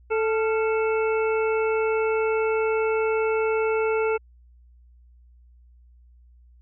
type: harmonic tone with a mistuned harmonic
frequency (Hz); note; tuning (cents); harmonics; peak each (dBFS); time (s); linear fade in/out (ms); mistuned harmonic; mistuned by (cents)
440; A4; 0; 1 / 2 / 3 / 5 / 6; -21 / -31 / -31 / -35 / -35; 0.1-4.18; 20; 3; +80
effects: added 60 Hz sine -50 dBFS peak until 6.61 s